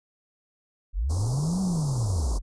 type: linear two-way sweep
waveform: sine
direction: up then down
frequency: 36.71 to 193.7 to 36.71 Hz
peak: -23 dBFS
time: 0.93-2.42 s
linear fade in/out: 50 ms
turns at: 1.61 s
type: band-stop noise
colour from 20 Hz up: pink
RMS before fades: -35 dBFS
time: 1.09-2.39 s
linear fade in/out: 20 ms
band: 1100 to 4700 Hz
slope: 48 dB/octave
effects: resampled to 22050 Hz